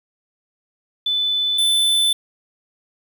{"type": "tone pair in turn", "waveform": ["sine", "square"], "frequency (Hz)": [3503, 3517], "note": ["A7", "A7"], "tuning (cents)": [-8, -1], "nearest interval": "unison", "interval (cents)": 7, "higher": "second", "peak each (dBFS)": [-17, -15], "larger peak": "second", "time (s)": [[1.06, 1.58], [1.58, 2.13]], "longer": "second", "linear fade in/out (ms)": 5, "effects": ["8-bit"]}